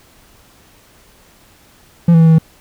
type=tone with pitch steps; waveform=triangle; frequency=170.3 / 164.3 / 163 / 161.7 / 160.6 Hz; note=F3 / E3 / E3 / E3 / E3; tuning=-43 / -5 / -19 / -33 / -45 cents; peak=-3 dBFS; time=2.08-2.385 s; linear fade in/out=5 ms; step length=61 ms; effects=pink hiss -48 dBFS RMS until 2.6 s